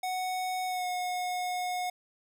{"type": "tone with pitch glide", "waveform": "square", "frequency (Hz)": [740, 725.2], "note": ["F#5", "F#5"], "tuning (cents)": [0, -35], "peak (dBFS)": -31, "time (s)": [0.03, 1.9], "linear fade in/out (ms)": 5, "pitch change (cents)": -35, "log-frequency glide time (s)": [0.66, 0.86], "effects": []}